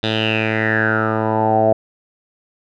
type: tone with low-pass filter sweep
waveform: 10% pulse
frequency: 110 Hz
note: A2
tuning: in tune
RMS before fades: -17 dBFS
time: 0.03-1.73 s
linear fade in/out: 5 ms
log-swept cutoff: 3600 to 650 Hz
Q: 8.1
effects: none